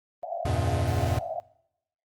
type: band-pass noise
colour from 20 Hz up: white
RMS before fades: -34 dBFS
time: 0.23-1.4 s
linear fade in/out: 0 ms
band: 620 to 730 Hz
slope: 96 dB/octave
type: chord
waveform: square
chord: E diminished seventh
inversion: none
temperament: equal with one note detuned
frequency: 82.41 / 95.87 / 116.54 / 138.59 Hz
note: E2 / G2 / Bb2 / Db3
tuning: 0 / -38 / 0 / 0 cents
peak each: -30 / -30 / -30 / -35 dBFS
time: 0.45-1.19 s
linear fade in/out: 5 ms
effects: noise-tail reverb RT60 0.8 s tail -22 dB re dry + Opus 32 kbps